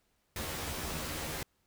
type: noise with comb filter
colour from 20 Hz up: pink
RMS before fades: -38 dBFS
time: 0.36-1.43 s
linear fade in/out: 2 ms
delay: 13 ms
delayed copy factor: +1
effects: pink hiss -75 dBFS RMS until 1.66 s